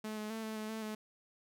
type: tone with pitch steps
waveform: sawtooth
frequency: 215.8 / 213.1 / 222.7 / 218.7 / 215.5 / 221.1 / 215 Hz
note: A3 / G#3 / A3 / A3 / A3 / A3 / A3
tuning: -33 / +45 / +21 / -10 / -36 / +9 / -40 cents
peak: -35 dBFS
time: 0.04-0.95 s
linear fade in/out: 5 ms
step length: 130 ms
effects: none